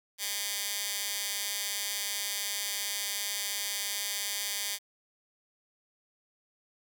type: tone with high-pass filter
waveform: 15% pulse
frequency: 202.8 Hz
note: G#3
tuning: 41 cents flat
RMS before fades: -34 dBFS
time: 0.18-4.79 s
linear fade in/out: 50 ms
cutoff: 3600 Hz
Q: 0.65
effects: none